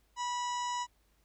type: harmonic tone with a mistuned harmonic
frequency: 977 Hz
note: B5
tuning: 19 cents flat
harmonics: 1 / 2 / 3 / 4 / 5 / 6 / 7 / 8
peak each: -33 / -45 / -45 / -49 / -49 / -52 / -46 / -54 dBFS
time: 0.16-0.87 s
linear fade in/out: 50 ms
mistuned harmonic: 5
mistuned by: +92 cents
effects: added 52 Hz sine -69 dBFS peak until 1.24 s + pink hiss -73 dBFS RMS until 1.24 s